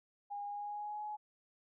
sine tone with pitch glide, 815 to 842.8 Hz, G#5 to G#5, -33 to +25 cents, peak -39 dBFS, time 0.3-1.17 s, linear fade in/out 20 ms, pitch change +58 cents, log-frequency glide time 0.45-1.03 s, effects none

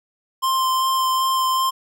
square tone with vibrato, 1046.5 Hz, C6, in tune, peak -18 dBFS, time 0.42-1.71 s, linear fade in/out 20 ms, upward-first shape sine, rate 2.6 Hz, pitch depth 10 cents each way, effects none

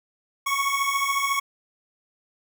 25% pulse beating tone pair, 1100 / 1114 Hz, C#6 / C#6, -14 / +8 cents, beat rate 14 Hz, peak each -22 / -21 dBFS, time 0.46-1.4 s, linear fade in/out 10 ms, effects none

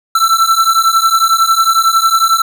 square beating tone pair, 1331 / 1342 Hz, E6 / E6, +16 / +31 cents, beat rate 11 Hz, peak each -12 dBFS, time 0.15-2.42 s, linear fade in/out 5 ms, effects none

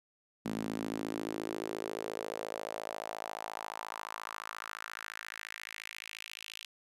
sawtooth tone with high-pass filter sweep, 54.3 Hz, A1, 22 cents flat, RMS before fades -41 dBFS, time 0.45-6.66 s, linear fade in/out 10 ms, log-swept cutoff 220 to 3000 Hz, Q 2.9, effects resampled to 32000 Hz

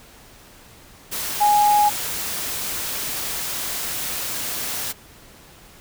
sine tone in noise, 830.6 Hz, G#5, in tune, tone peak -13 dBFS, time 1.4-1.9 s, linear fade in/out 20 ms, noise white, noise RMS -27 dBFS, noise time 1.11-4.93 s, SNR +11 dB, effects pink hiss -47 dBFS RMS until 5.8 s

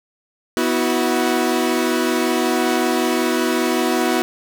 sawtooth chord, B suspended fourth, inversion none, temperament equal with one note detuned, 246.9 / 324.7 / 370 Hz, B3 / E4 / F#4, 0 / -26 / 0 cents, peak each -17 dBFS, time 0.57-4.22 s, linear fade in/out 0 ms, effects none

